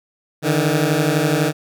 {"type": "beating tone pair", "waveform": "15% pulse", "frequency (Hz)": [146.83, 158.83], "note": ["D3", "D#3"], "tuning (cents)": [0, 36], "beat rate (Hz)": 12, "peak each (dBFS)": -12, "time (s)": [0.42, 1.53], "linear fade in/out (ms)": 50, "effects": []}